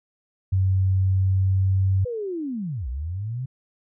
sine tone with pitch glide, 94.8 to 95.68 Hz, F#2 to G2, +43 to -41 cents, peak -17 dBFS, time 0.52-2.05 s, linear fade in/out 10 ms, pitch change +16 cents, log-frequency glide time 1.03-1.9 s
sine linear two-way sweep, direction down then up, 506 to 57.3 to 133.7 Hz, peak -26 dBFS, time 2.05-3.46 s, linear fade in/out 10 ms, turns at 2.88 s
effects none

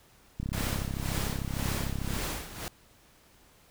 click train, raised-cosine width 5 ms, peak -21 dBFS, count 60, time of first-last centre 0.4-2.166 s, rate 33.4 Hz
pink noise with tremolo, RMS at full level -33 dBFS, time 0.53-2.68 s, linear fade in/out 0 ms, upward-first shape sine, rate 1.9 Hz, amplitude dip 75%
effects pink hiss -60 dBFS RMS until 3.7 s

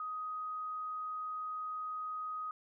sine tone, 1253 Hz, D#6, 12 cents sharp, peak -37 dBFS, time 0-2.51 s, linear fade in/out 2 ms, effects none

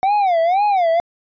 triangle tone with vibrato, 740 Hz, F#5, in tune, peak -11 dBFS, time 0.03-1 s, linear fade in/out 0 ms, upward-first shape sine, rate 2 Hz, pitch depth 210 cents each way, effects resampled to 11025 Hz

